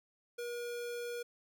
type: tone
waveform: square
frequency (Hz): 478.9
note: A#4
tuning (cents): +47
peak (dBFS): -39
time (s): 0.38-1.23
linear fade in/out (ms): 10
effects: none